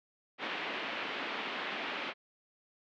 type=band-pass noise; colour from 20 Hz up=white; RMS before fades=-38 dBFS; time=0.38-2.14 s; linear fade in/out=50 ms; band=210 to 3100 Hz; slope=24 dB/octave; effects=low-pass 5000 Hz 12 dB/octave